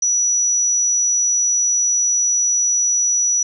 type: tone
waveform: sine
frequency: 5880 Hz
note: F#8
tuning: 12 cents flat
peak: -14 dBFS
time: 0.02-3.43 s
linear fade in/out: 5 ms
effects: none